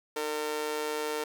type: tone with amplitude modulation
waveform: sawtooth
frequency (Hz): 454.9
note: A#4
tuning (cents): -42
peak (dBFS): -23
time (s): 0.16-1.24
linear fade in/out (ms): 5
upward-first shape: sine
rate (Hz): 148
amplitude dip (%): 80
effects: none